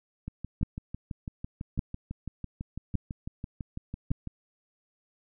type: two click trains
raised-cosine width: 5 ms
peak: -23 / -15 dBFS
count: 25 / 4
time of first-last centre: 0.28-4.273 / 0.63-4.114 s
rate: 6.01 / 0.861 Hz
effects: none